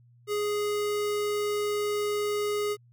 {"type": "tone", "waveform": "square", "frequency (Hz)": 415.3, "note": "G#4", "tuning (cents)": 0, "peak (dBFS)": -27, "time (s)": [0.27, 2.77], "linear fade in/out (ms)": 50, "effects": ["added 120 Hz sine -55 dBFS peak until 2.92 s"]}